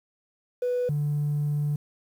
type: tone pair in turn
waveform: triangle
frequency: 493.9 / 147.12 Hz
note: B4 / D3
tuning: 0 / +3 cents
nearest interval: octave + major sixth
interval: 2097 cents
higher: first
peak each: -20 dBFS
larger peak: neither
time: 0.62-0.89 / 0.89-1.76 s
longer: second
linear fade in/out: 5 ms
effects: tanh soft clip ceiling -20 dBFS + 9-bit